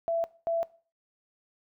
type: tone pair in turn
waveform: sine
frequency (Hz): 668 / 668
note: E5 / E5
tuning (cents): +23 / +23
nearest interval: unison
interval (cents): 0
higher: neither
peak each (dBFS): -25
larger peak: neither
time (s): 0.08-0.24 / 0.47-0.63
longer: neither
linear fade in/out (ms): 0
effects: noise-tail reverb RT60 0.4 s tail -20 dB re dry